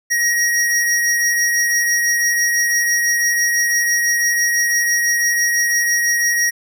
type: tone pair together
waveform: square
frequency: 1891 / 5667 Hz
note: A#6 / F8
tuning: +24 / +24 cents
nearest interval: octave + perfect fifth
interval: 1900 cents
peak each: -16 / -21 dBFS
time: 0.1-6.51 s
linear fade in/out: 20 ms
effects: none